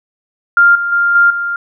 sine tone with level steps, 1398 Hz, F6, 1 cent sharp, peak -4 / -14 / -9 / -5 / -15 dBFS, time 0.57-1.56 s, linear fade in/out 2 ms, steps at 0.75 / 0.92 / 1.15 / 1.3 s, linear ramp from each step 5 ms, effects none

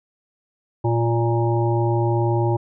harmonic tone with a mistuned harmonic, 116.54 Hz, A#2, in tune, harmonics 1 / 3 / 5 / 7 / 8, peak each -19 / -22 / -29 / -27 / -30 dBFS, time 0.84-2.57 s, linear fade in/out 10 ms, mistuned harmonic 7, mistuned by +19 cents, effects none

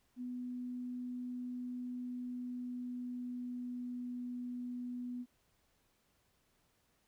sine tone with pitch glide, 248 to 246.1 Hz, B3 to B3, +7 to -6 cents, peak -39 dBFS, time 0.16-5.26 s, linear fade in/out 50 ms, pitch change -13 cents, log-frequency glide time 1.9-4.14 s, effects pink hiss -75 dBFS RMS until 7.07 s

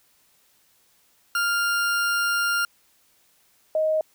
40% pulse / sine tone pair in turn, 1400 / 626.2 Hz, F6 / D#5, +4 / +11 cents, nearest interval octave + major second, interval 1393 cents, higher first, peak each -20 / -19 dBFS, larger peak second, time 1.35-2.65 / 3.75-4.01 s, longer first, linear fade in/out 2 ms, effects white hiss -62 dBFS RMS until 4.14 s

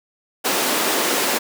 pink high-pass noise, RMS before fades -20 dBFS, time 0.44-1.39 s, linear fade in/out 20 ms, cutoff 260 Hz, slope 24 dB/octave, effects none

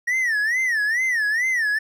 triangle tone with vibrato, 1864.7 Hz, A#6, in tune, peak -17 dBFS, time 0.07-1.79 s, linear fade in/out 10 ms, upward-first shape sine, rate 2.3 Hz, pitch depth 190 cents each way, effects none

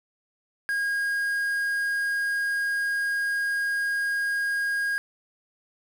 triangle tone with quantisation, 1631 Hz, G#6, 32 cents flat, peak -22 dBFS, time 0.69-4.98 s, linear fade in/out 0 ms, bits 7, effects none

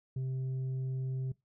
triangle tone with tanh clipping, 130.81 Hz, C3, in tune, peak -33 dBFS, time 0.16-1.32 s, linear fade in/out 5 ms, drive 8 dB, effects noise-tail reverb RT60 0.2 s tail -22 dB re dry

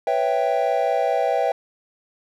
triangle chord, C# half-diminished seventh, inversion third, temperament equal, 493.9 / 554.4 / 659.3 / 784 Hz, B4 / C#5 / E5 / G5, 0 / 0 / 0 / 0 cents, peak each -23 / -23 / -21 / -21 dBFS, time 0.07-1.52 s, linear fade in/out 2 ms, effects none

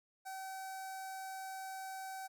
sawtooth tone with notch filter, 765 Hz, G5, 42 cents flat, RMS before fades -45 dBFS, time 0.25-2.28 s, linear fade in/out 20 ms, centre 3000 Hz, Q 0.86, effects none

